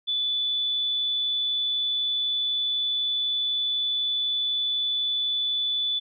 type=tone; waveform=sine; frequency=3476 Hz; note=A7; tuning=22 cents flat; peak=-23 dBFS; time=0.07-6 s; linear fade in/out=20 ms; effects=none